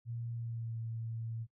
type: tone with pitch glide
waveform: sine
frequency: 117.2 to 113.86 Hz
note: A#2 to A#2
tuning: +10 to -40 cents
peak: -37 dBFS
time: 0.05-1.47 s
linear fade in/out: 50 ms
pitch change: -50 cents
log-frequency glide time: 0.32-0.76 s
effects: noise-tail reverb RT60 0.1 s tail -22 dB re dry